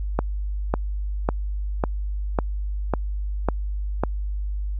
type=click train; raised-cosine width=1 ms; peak=-6 dBFS; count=8; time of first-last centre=0.19-4.036 s; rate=1.82 Hz; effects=added 50 Hz sine -24 dBFS peak until 4.79 s